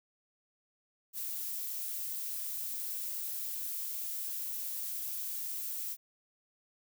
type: noise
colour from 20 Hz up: violet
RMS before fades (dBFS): -38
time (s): 1.13-5.97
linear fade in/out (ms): 50
effects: none